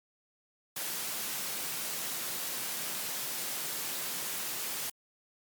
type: high-pass noise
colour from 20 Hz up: white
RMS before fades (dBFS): -36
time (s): 0.76-4.9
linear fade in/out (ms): 5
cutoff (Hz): 120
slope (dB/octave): 48
effects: Opus 48 kbps